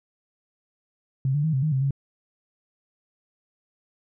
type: tone with pitch steps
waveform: sine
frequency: 133.5 / 146.4 / 158.7 / 132.3 / 155 / 132.6 / 138 Hz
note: C3 / D3 / D#3 / C3 / D#3 / C3 / C#3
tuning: +35 / -5 / +35 / +20 / -6 / +23 / -7 cents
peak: -20 dBFS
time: 1.25-1.908 s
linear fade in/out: 2 ms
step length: 94 ms
effects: none